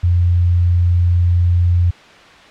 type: tone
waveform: sine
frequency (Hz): 87.6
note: F2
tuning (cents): +6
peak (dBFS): -10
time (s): 0.03-1.91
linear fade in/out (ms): 10
effects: white hiss -41 dBFS RMS until 2.5 s + low-pass 3000 Hz 12 dB/octave